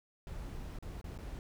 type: noise with dropouts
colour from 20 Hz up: brown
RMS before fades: -43 dBFS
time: 0.27-1.39 s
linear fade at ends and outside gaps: 1 ms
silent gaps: 0.787-0.825 / 1.014-1.042 / 1.177-1.187 s
effects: none